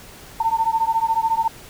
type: beating tone pair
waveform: sine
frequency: 895 / 909 Hz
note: A5 / A#5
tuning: +29 / -44 cents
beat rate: 14 Hz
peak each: -20 dBFS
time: 0.4-1.48 s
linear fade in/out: 5 ms
effects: pink hiss -42 dBFS RMS until 1.69 s